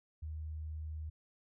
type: tone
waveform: sine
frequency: 77.78 Hz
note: D#2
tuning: in tune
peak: -39 dBFS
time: 0.22-1.1 s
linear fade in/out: 10 ms
effects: none